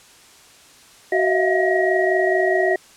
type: tone cluster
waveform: sine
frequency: 374 / 638 / 663 / 702 / 1898 Hz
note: F#4 / D#5 / E5 / F5 / A#6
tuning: +19 / +43 / +10 / +9 / +31 cents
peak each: -19 / -22 / -25 / -24 / -22 dBFS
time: 1.12-2.76 s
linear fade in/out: 5 ms
effects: white hiss -48 dBFS RMS until 2.96 s + low-pass 9000 Hz 12 dB/octave